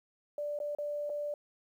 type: tone with dropouts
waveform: sine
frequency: 587 Hz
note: D5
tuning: 1 cent flat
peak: -33 dBFS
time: 0.38-1.34 s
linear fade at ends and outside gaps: 2 ms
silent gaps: 0.589-0.601 / 0.75-0.785 / 1.095-1.099 s
effects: 11-bit